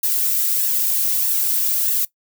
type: noise with flanger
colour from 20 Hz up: violet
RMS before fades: -19 dBFS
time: 0.03-2.05 s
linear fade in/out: 5 ms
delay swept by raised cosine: 1.1 to 2.6 ms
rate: 1.6 Hz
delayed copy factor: +0.6
effects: noise-tail reverb RT60 0.1 s tail -19 dB re dry